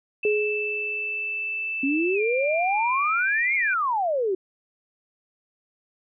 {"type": "tone with pitch glide", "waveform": "sine", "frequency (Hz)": [2642, 2381], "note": ["E7", "D7"], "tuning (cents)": [3, 23], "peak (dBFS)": -26, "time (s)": [0.23, 3.74], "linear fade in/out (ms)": 5, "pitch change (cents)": -180, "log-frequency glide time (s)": [2.14, 2.21]}
{"type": "tone with exponential decay", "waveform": "sine", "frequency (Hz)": 420, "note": "G#4", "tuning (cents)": 19, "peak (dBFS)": -18, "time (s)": [0.25, 1.73], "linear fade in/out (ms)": 2, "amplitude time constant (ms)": 320}
{"type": "exponential two-way sweep", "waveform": "sine", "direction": "up then down", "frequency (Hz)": [264.6, 2217, 360.8], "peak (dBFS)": -21, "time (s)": [1.83, 4.35], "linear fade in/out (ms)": 5, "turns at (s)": 3.55}
{"effects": []}